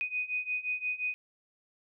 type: beating tone pair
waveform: sine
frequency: 2489 / 2494.7 Hz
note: D#7 / D#7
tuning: 0 / +4 cents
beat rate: 5.7 Hz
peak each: -35 / -33 dBFS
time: 0.01-1.14 s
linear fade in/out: 0 ms
effects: none